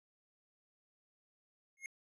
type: tone with exponential growth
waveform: square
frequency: 2152 Hz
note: C7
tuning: 48 cents sharp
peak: -38 dBFS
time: 1.77-1.86 s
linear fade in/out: 1 ms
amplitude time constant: 19 ms
effects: low-pass 10000 Hz 12 dB/octave